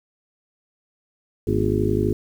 harmonic tone with a mistuned harmonic, 51.8 Hz, G#1, 4 cents flat, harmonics 1 / 2 / 3 / 4 / 5 / 6 / 7 / 8, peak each -29 / -24 / -29 / -28 / -28 / -28 / -24 / -25 dBFS, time 1.47-2.13 s, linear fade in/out 5 ms, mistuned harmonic 4, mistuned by +130 cents, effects 8-bit

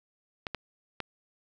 clicks, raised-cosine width 0.3 ms, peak -17 dBFS, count 3, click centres 0.468 / 0.547 / 1.003 s, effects none

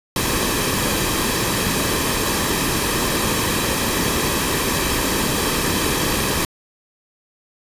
pink noise with comb filter, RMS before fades -20 dBFS, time 0.16-6.45 s, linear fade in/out 2 ms, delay 1.4 ms, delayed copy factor -0.5, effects resampled to 32000 Hz

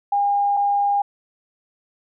sine tone pair in turn, 809 / 809 Hz, G#5 / G#5, -46 / -46 cents, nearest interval unison, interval 0 cents, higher neither, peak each -16 / -16 dBFS, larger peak neither, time 0.12-0.57 / 0.57-1.02 s, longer neither, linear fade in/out 5 ms, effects none

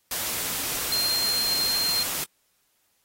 sine tone in noise, 4186 Hz, C8, in tune, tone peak -23 dBFS, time 0.92-2.03 s, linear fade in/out 2 ms, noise white, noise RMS -29 dBFS, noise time 0.11-2.24 s, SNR +3 dB, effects white hiss -69 dBFS RMS until 3.04 s + AAC 48 kbps

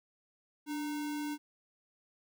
sine tone with sample-and-hold, 294.3 Hz, D4, 4 cents sharp, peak -34 dBFS, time 0.66-1.38 s, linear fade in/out 50 ms, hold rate 1225 Hz, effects none

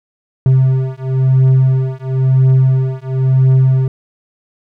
triangle beating tone pair, 130.81 / 131.79 Hz, C3 / C3, 0 / +13 cents, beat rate 0.98 Hz, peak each -10 dBFS, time 0.46-3.88 s, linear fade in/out 2 ms, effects none

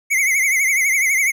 square tone with vibrato, 2148 Hz, C7, 45 cents sharp, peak -15 dBFS, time 0.1-1.32 s, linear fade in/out 20 ms, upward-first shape triangle, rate 12 Hz, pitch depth 120 cents each way, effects none

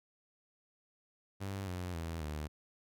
sawtooth tone with pitch steps, 98 / 89.87 / 82.41 / 75.57 Hz, G2 / F#2 / E2 / D#2, 0 / -50 / 0 / -50 cents, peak -34 dBFS, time 1.4-2.48 s, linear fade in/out 20 ms, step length 270 ms, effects none

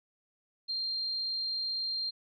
sine tone, 4186 Hz, C8, in tune, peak -31 dBFS, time 0.68-2.11 s, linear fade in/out 20 ms, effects none

